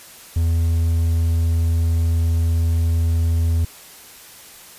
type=tone; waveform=triangle; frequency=82.9 Hz; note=E2; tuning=10 cents sharp; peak=-13 dBFS; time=0.36-3.65 s; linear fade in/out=5 ms; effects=white hiss -42 dBFS RMS until 4.78 s + resampled to 32000 Hz